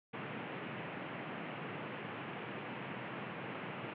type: band-pass noise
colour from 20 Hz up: pink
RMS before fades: -44 dBFS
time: 0.13-3.94 s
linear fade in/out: 10 ms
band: 120 to 2900 Hz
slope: 48 dB/octave
effects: none